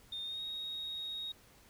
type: tone with pitch glide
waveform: sine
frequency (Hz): 3651 to 3758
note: A#7 to A#7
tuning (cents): -37 to +13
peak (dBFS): -37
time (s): 0.12-1.32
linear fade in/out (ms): 5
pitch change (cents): +50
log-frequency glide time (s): 0.23-0.42
effects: tanh soft clip ceiling -34 dBFS + pink hiss -62 dBFS RMS until 1.69 s